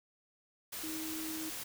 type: tone in noise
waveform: sine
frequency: 317 Hz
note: D#4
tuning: 32 cents sharp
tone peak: -40 dBFS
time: 0.83-1.5 s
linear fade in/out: 10 ms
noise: white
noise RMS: -42 dBFS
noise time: 0.72-1.64 s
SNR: -1 dB
effects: none